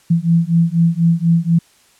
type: beating tone pair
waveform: sine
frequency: 165.6 / 169.7 Hz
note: E3 / F3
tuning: +8 / -49 cents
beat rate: 4.1 Hz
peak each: -14 / -14 dBFS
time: 0.1-1.59 s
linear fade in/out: 10 ms
effects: white hiss -52 dBFS RMS until 1.99 s + low-pass 10000 Hz 12 dB/octave